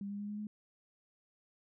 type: tone with pitch steps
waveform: sine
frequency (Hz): 200 / 202.7 / 205.4 / 208.1 / 210.9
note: G3 / G#3 / G#3 / G#3 / G#3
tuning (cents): +35 / -42 / -19 / +4 / +27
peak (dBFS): -38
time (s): 0.01-0.47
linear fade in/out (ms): 2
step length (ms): 92
effects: none